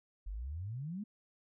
sine exponential sweep, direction up, 43.78 to 220 Hz, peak -38 dBFS, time 0.26-1.04 s, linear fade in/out 10 ms, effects none

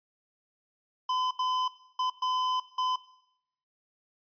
square tone bursts at uneven times, 1016 Hz, B5, 49 cents sharp, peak -27 dBFS, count 5, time 1.09-1.31 / 1.39-1.68 / 1.99-2.1 / 2.22-2.6 / 2.78-2.96 s, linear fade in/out 5 ms, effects noise-tail reverb RT60 0.8 s tail -18 dB re dry + resampled to 11025 Hz

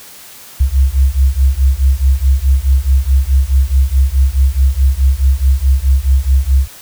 sine beating tone pair, 64.7 / 69.4 Hz, C2 / C#2, -19 / +3 cents, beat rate 4.7 Hz, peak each -11 dBFS, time 0.6-6.68 s, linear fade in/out 10 ms, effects white hiss -36 dBFS RMS until 6.81 s

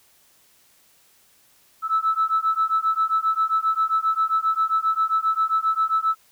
sine beating tone pair, 1306 / 1313.5 Hz, E6 / E6, -17 / -7 cents, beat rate 7.5 Hz, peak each -21 dBFS, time 1.82-6.16 s, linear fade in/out 50 ms, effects tanh soft clip ceiling -12 dBFS + white hiss -58 dBFS RMS until 6.31 s

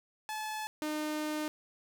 sawtooth tone pair in turn, 862 / 304.8 Hz, A5 / D#4, -36 / -36 cents, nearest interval octave + tritone, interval 1800 cents, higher first, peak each -32 / -29 dBFS, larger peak second, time 0.29-0.67 / 0.82-1.48 s, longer second, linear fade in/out 0 ms, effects none

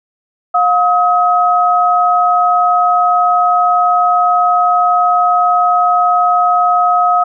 sine tone pair together, 713 / 1271.3 Hz, F5 / D#6, +36 / +37 cents, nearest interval minor seventh, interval 1001 cents, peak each -11 dBFS, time 0.54-7.24 s, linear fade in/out 10 ms, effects none

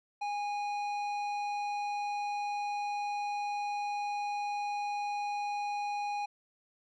sine tone with tanh clipping, 822 Hz, G#5, 18 cents flat, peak -34 dBFS, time 0.21-6.26 s, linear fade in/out 10 ms, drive 12 dB, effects none

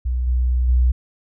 sine tone with level steps, 62 Hz, B1, 7 cents sharp, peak -18 / -15 / -12 dBFS, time 0.05-0.92 s, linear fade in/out 10 ms, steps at 0.27 / 0.68 s, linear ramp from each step 10 ms, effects none

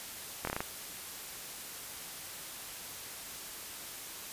slowing click train, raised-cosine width 0.5 ms, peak -18 dBFS, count 6, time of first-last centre 0.45-0.605 s, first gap 23 ms, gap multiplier 1.15, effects white hiss -44 dBFS RMS until 4.32 s + resampled to 32000 Hz

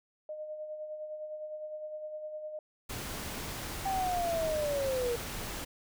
sine tone with tremolo, 613 Hz, D#5, 26 cents flat, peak -36 dBFS, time 0.29-2.59 s, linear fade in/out 2 ms, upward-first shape sine, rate 9.8 Hz, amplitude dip 45%
pink noise, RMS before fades -39 dBFS, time 2.89-5.65 s, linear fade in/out 10 ms
sine linear sweep, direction down, 786 to 467 Hz, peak -29 dBFS, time 3.85-5.16 s, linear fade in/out 10 ms
effects none

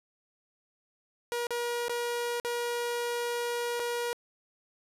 sawtooth tone with dropouts, 477.9 Hz, A#4, 43 cents sharp, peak -26 dBFS, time 1.32-4.13 s, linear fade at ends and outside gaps 0 ms, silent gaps 1.469-1.506 / 1.883-1.895 / 2.399-2.448 / 3.795-3.799 s, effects resampled to 32000 Hz

